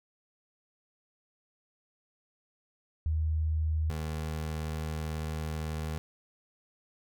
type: tone pair in turn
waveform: sine / 25% pulse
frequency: 78.6 / 78.15 Hz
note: D#2 / D#2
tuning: +18 / +8 cents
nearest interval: unison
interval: 10 cents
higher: first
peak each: -26 / -29 dBFS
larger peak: first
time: 3.06-3.9 / 3.9-5.98 s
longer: second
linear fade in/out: 0 ms
effects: none